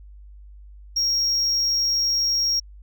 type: tone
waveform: sine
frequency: 5588 Hz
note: F8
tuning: in tune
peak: -16 dBFS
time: 0.96-2.6 s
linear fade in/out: 10 ms
effects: tanh soft clip ceiling -18 dBFS + added 50 Hz sine -41 dBFS peak until 2.82 s